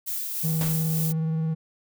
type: noise with tremolo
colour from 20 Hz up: violet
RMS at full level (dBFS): -29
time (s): 0.06-1.13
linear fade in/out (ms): 20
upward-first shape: sine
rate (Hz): 3.4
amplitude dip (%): 30
type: tone with vibrato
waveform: triangle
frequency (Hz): 160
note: D#3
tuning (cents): +49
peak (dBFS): -21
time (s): 0.43-1.55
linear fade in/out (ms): 20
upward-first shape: sine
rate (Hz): 19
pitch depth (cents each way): 21
type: noise with exponential decay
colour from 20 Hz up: pink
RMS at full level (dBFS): -30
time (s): 0.61-0.95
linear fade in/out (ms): 2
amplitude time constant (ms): 73
effects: none